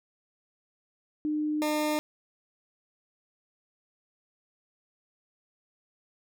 sine / 20% pulse tone pair in turn, 302.8 / 302.8 Hz, D#4 / D#4, -47 / -47 cents, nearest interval unison, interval 0 cents, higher neither, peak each -26 / -21 dBFS, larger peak second, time 1.25-1.62 / 1.62-1.99 s, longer neither, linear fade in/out 0 ms, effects none

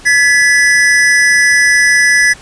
square tone pair together, 1700.4 / 1975.5 Hz, G#6 / B6, +40 / 0 cents, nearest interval minor third, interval 260 cents, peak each -10 dBFS, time 0.05-2.34 s, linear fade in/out 20 ms, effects pink hiss -36 dBFS RMS until 2.41 s + resampled to 22050 Hz

